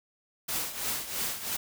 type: noise with tremolo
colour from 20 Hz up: white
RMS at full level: -30 dBFS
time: 0.48-1.57 s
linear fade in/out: 10 ms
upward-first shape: triangle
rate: 3 Hz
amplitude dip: 75%
effects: none